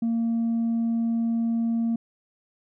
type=tone with tanh clipping; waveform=triangle; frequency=230 Hz; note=A#3; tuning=23 cents flat; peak=-22 dBFS; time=0.02-1.96 s; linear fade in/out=5 ms; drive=6 dB; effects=none